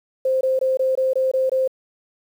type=tone bursts; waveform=sine; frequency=523.3 Hz; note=C5; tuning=in tune; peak=-16 dBFS; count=8; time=0.25-1.677 s; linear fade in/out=5 ms; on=160 ms; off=21 ms; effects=8-bit